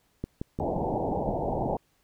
click train, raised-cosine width 3 ms, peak -18 dBFS, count 7, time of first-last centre 0.24-1.289 s, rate 5.72 Hz
white low-pass noise, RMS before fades -29 dBFS, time 0.6-1.77 s, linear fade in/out 2 ms, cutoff 890 Hz, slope 96 dB/octave
effects pink hiss -69 dBFS RMS until 2.03 s

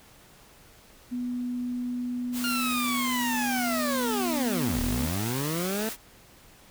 sine tone, 246.1 Hz, B3, 6 cents flat, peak -28 dBFS, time 1.11-5.08 s, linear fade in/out 20 ms
white noise, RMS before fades -36 dBFS, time 2.32-5.97 s, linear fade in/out 50 ms
20% pulse linear two-way sweep, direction down then up, 1418 to 33.48 to 225.1 Hz, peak -23 dBFS, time 2.44-5.89 s, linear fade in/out 0 ms, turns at 4.81 s
effects pink hiss -54 dBFS RMS until 6.7 s

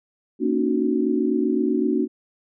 sine chord, D# minor seventh, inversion second, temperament equal with one note detuned, 233.1 / 277.2 / 305.1 / 370 Hz, A#3 / C#4 / D#4 / F#4, 0 / 0 / -34 / 0 cents, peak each -24 dBFS, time 0.39-2.08 s, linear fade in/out 50 ms, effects none

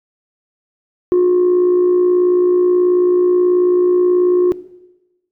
sine tone with amplitude modulation, 359.1 Hz, F4, 48 cents sharp, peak -5 dBFS, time 1.12-4.52 s, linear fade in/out 0 ms, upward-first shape sine, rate 58.5 Hz, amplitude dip 45%, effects noise-tail reverb RT60 1.0 s tail -18 dB re dry + tanh soft clip ceiling -7 dBFS

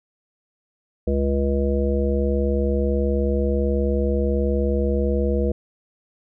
harmonic tone, 69.3 Hz, C#2, in tune, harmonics 1 / 3 / 5 / 7 / 9, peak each -21 / -25 / -27 / -24 / -31 dBFS, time 1.07-5.52 s, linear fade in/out 5 ms, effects none

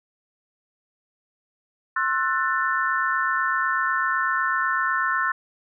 sine chord, F# half-diminished seventh, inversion second, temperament just, 1065.6 / 1332 / 1480 / 1776 Hz, C6 / E6 / F#6 / A6, +31 / +18 / 0 / +16 cents, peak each -26 dBFS, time 1.96-5.32 s, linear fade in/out 5 ms, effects none

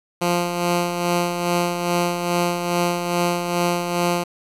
10% pulse tone with tremolo, 174.61 Hz, F3, in tune, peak -9 dBFS, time 0.21-4.24 s, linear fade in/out 10 ms, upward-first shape sine, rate 2.4 Hz, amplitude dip 50%, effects resampled to 32000 Hz + 8-bit

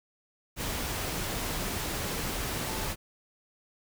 sine tone in noise, 880 Hz, A5, in tune, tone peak -42 dBFS, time 2.65-2.91 s, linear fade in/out 50 ms, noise pink, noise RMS -33 dBFS, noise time 0.56-2.96 s, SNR -12 dB, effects none

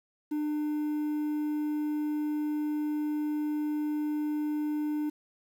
triangle tone with quantisation, 300 Hz, D4, 37 cents sharp, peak -26 dBFS, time 0.31-5.1 s, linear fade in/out 10 ms, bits 9, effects none

